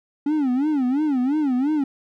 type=tone with vibrato; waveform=triangle; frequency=277.2 Hz; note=C#4; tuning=in tune; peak=-16 dBFS; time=0.26-1.84 s; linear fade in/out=5 ms; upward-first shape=sine; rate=2.9 Hz; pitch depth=200 cents each way; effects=none